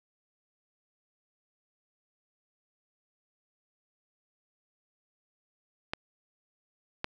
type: clicks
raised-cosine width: 0.3 ms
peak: -15 dBFS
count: 2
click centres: 5.935 / 7.044 s
effects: none